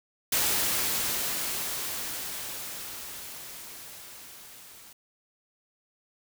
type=noise with level ramp; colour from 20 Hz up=white; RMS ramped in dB=-25 to -50 dBFS; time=0.32-4.93 s; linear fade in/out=5 ms; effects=none